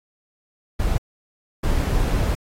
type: noise bursts at uneven times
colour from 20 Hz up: brown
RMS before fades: -20 dBFS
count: 2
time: 0.79-0.98 / 1.63-2.35 s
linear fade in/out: 10 ms
effects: AAC 48 kbps